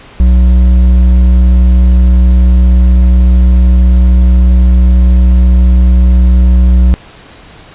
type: tone with hard clipping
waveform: triangle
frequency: 61.74 Hz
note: B1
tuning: in tune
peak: -4 dBFS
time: 0.2-6.94 s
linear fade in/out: 0 ms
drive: 10 dB
effects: pink hiss -35 dBFS RMS until 7.74 s + resampled to 8000 Hz